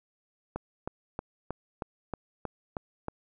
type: click train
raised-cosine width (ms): 1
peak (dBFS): -19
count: 9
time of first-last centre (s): 0.56-3.084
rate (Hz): 3.17
effects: none